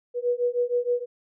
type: beating tone pair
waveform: sine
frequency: 483.5 / 489.9 Hz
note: B4 / B4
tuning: -37 / -14 cents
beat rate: 6.4 Hz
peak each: -25 dBFS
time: 0.14-1.06 s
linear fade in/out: 50 ms
effects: none